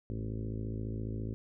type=harmonic tone with a mistuned harmonic; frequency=54.6 Hz; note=A1; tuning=13 cents flat; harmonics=1 / 2 / 3 / 4 / 5 / 6 / 7 / 8 / 9 / 10; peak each=-41 / -37 / -50 / -43 / -45 / -49 / -47 / -54 / -55 / -59 dBFS; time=0.1-1.34 s; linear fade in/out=0 ms; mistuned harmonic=3; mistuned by=-45 cents; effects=none